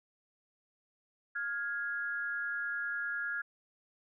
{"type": "tone pair together", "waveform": "sine", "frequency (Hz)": [1411.1, 1661.2], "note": ["F6", "G#6"], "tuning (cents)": [17, 0], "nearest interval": "minor third", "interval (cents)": 283, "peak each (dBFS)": [-36, -36], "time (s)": [1.35, 3.42], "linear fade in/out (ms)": 10, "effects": []}